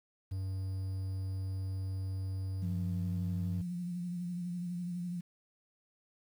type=tone; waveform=triangle; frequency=95.1 Hz; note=F#2; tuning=48 cents sharp; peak=-32 dBFS; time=0.31-3.62 s; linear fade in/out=10 ms
type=tone with vibrato; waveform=sine; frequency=176.2 Hz; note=F3; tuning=16 cents sharp; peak=-35 dBFS; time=2.62-5.21 s; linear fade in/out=10 ms; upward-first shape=sine; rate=12 Hz; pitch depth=38 cents each way
effects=10-bit